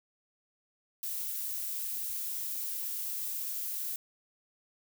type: noise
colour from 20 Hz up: violet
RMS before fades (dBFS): -36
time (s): 1.03-3.96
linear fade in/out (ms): 2
effects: none